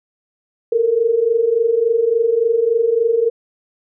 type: tone pair together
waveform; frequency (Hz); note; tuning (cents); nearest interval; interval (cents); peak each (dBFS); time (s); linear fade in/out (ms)
sine; 442.7 / 466.2; A4 / A#4; +11 / 0; minor second; 89; -18 / -14; 0.72-3.3; 5
effects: none